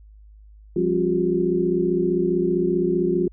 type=tone cluster; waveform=sine; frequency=174.7 / 199.6 / 268.1 / 355.4 / 390.8 Hz; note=F3 / G3 / C4 / F4 / G4; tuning=+1 / +32 / +42 / +30 / -5 cents; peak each=-26 / -28 / -29 / -20 / -27 dBFS; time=0.76-3.28 s; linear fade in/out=5 ms; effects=added 52 Hz sine -44 dBFS peak until 3.32 s